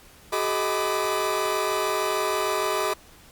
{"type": "tone cluster", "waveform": "40% pulse", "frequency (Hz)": [379.9, 426.4, 628, 996, 1188], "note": ["F#4", "G#4", "D#5", "B5", "D6"], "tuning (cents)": [46, 46, 16, 14, 20], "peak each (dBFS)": -29, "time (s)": [0.32, 2.94], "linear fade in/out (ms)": 10, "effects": ["pink hiss -51 dBFS RMS until 3.31 s", "Opus 48 kbps"]}